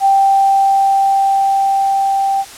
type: tone with level ramp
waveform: sine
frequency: 784 Hz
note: G5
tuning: in tune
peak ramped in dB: -7 to -12 dBFS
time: 0-2.45 s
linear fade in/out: 50 ms
effects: white hiss -34 dBFS RMS until 2.57 s + low-pass 10000 Hz 12 dB/octave